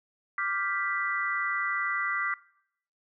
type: chord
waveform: sine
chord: G dominant seventh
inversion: second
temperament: equal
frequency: 1174.7 / 1396.9 / 1568 / 1975.5 Hz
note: D6 / F6 / G6 / B6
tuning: 0 / 0 / 0 / 0 cents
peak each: -32 / -34 / -36 / -31 dBFS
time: 0.38-2.34 s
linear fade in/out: 2 ms
effects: noise-tail reverb RT60 0.7 s tail -21 dB re dry